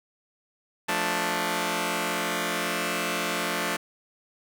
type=chord; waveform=5% pulse; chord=D minor; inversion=first; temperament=just; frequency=176.2 / 220.2 / 293.7 Hz; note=F3 / A3 / D4; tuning=+16 / +2 / 0 cents; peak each=-19 dBFS; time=0.88-3.77 s; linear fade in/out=10 ms; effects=none